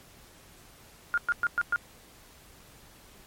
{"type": "tone bursts", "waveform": "sine", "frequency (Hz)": 1415, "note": "F6", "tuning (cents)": 22, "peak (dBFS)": -22, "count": 5, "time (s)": [1.14, 1.76], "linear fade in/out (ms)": 0, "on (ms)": 36, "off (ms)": 110, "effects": ["pink hiss -54 dBFS RMS until 3.26 s", "MP3 64 kbps"]}